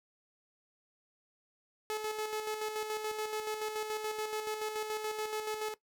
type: tone with tremolo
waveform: sawtooth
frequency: 430.3 Hz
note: A4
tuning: 39 cents flat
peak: -29 dBFS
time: 1.9-5.74 s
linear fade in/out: 0 ms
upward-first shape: square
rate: 7 Hz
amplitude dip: 45%
effects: noise-tail reverb RT60 0.1 s tail -17 dB re dry